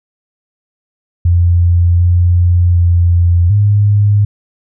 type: tone with pitch steps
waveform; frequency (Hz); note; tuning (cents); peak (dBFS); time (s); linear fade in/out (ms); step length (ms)
sine; 86.8 / 88 / 86.8 / 103; F2 / F2 / F2 / G#2; -10 / +14 / -10 / -14; -6; 1.25-4.25; 5; 750
effects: none